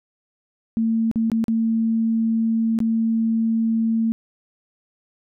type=tone with dropouts; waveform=sine; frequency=225.5 Hz; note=A3; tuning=43 cents sharp; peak=-17 dBFS; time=0.77-4.12 s; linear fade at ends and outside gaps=0 ms; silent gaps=1.114-1.158 / 1.3-1.317 / 1.441-1.482 / 2.789-2.803 s; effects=none